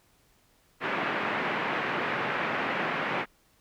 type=band-pass noise; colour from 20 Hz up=white; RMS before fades=-30 dBFS; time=0.8-3.26 s; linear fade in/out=50 ms; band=140 to 2200 Hz; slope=24 dB/octave; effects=pink hiss -65 dBFS RMS until 3.6 s